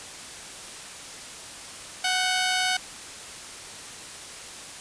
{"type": "tone pair together", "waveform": "10% pulse", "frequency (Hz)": [740, 1542], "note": ["F#5", "G6"], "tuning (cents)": [0, -29], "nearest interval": "octave + minor second", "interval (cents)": 1271, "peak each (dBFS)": [-15, -21], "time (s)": [2.04, 2.77], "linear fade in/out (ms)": 5, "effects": ["white hiss -40 dBFS RMS until 4.8 s", "resampled to 22050 Hz"]}